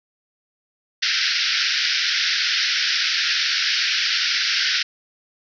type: band-pass noise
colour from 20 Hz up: white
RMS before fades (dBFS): -21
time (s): 1.02-4.83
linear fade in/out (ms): 10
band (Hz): 1400 to 5600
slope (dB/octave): 96
effects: none